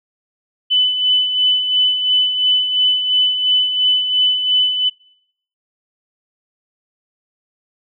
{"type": "tone with tremolo", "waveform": "sine", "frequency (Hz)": 3004, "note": "F#7", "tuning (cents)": 26, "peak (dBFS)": -10, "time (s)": [0.7, 4.9], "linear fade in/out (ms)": 20, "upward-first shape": "sine", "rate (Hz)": 2.9, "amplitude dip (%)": 55, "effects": ["noise-tail reverb RT60 0.7 s tail -24 dB re dry"]}